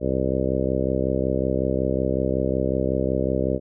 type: harmonic tone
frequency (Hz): 65.41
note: C2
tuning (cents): 0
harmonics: 1 / 2 / 3 / 4 / 5 / 6 / 7 / 8 / 9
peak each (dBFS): -29 / -29 / -29 / -29 / -29 / -29 / -29 / -29 / -29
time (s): 0-3.6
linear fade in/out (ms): 50
effects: none